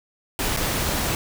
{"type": "noise with dropouts", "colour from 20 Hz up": "pink", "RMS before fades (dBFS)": -24, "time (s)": [0.39, 1.15], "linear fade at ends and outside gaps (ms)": 1, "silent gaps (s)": [0.565, 0.571], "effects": []}